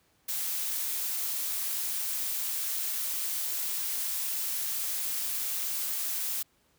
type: noise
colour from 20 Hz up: blue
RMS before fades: -32 dBFS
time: 0.28-6.43 s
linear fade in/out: 10 ms
effects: pink hiss -68 dBFS RMS until 6.78 s + high-pass 60 Hz 12 dB/octave